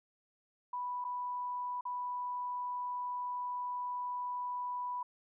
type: tone with dropouts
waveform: sine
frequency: 987 Hz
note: B5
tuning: 1 cent flat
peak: -35 dBFS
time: 0.73-5.03 s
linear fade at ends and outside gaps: 5 ms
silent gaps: 1.043-1.048 / 1.81-1.852 s
effects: none